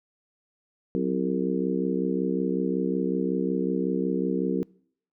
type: harmonic tone with a mistuned harmonic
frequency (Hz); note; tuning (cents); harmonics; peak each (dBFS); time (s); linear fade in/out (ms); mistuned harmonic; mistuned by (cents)
65.41; C2; 0; 3 / 4 / 5 / 6 / 7; -28 / -29 / -30 / -31 / -31; 0.95-4.63; 0; 3; -100
effects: noise-tail reverb RT60 0.6 s tail -25 dB re dry